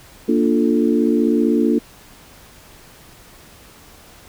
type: chord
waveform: sine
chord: Bb major seventh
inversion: none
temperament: equal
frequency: 233.1 / 293.7 / 349.2 / 440 Hz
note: Bb3 / D4 / F4 / A4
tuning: 0 / 0 / 0 / 0 cents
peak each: -17 / -18 / -20 / -22 dBFS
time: 0.28-1.79 s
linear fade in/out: 10 ms
effects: pink hiss -45 dBFS RMS until 4.28 s